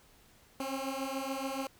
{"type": "beating tone pair", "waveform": "15% pulse", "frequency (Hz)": [265.7, 272.7], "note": ["C4", "C#4"], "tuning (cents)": [27, -28], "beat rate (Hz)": 7, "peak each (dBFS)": -31, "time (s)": [0.6, 1.67], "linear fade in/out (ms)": 2, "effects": ["pink hiss -62 dBFS RMS until 1.79 s"]}